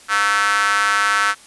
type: tone with high-pass filter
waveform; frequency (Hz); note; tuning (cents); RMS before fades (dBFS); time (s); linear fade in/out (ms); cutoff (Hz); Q
square; 101.9; G#2; -32; -17; 0.08-1.35; 50; 1400; 4.8
effects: white hiss -45 dBFS RMS until 1.46 s + resampled to 24000 Hz